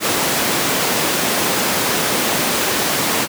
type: high-pass noise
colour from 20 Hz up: pink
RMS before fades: -18 dBFS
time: 0-3.28 s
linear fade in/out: 50 ms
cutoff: 220 Hz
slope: 12 dB/octave
effects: none